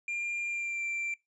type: tone with pitch glide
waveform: triangle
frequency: 2396 to 2355 Hz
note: D7 to D7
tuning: +34 to +4 cents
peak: -30 dBFS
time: 0.08-1.14 s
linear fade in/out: 2 ms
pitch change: -30 cents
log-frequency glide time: 0.46-0.83 s
effects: noise-tail reverb RT60 0.2 s tail -23 dB re dry + resampled to 22050 Hz